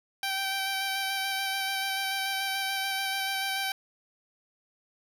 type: tone with vibrato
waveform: 10% pulse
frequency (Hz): 777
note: G5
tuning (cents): -16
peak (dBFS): -20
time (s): 0.23-3.72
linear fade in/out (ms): 2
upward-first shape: square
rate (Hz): 6.9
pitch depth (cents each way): 13
effects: none